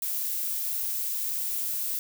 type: noise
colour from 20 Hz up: violet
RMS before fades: -30 dBFS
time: 0.02-1.99 s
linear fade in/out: 2 ms
effects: none